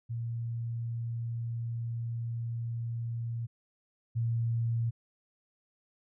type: tone pair in turn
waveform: sine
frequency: 116.54 / 115.91 Hz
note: A#2 / A#2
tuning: 0 / -9 cents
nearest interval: unison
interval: 9 cents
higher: first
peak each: -32 / -27 dBFS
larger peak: second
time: 0.09-3.47 / 4.15-4.91 s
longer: first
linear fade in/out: 20 ms
effects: none